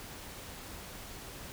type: silence
effects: pink hiss -46 dBFS RMS until 1.52 s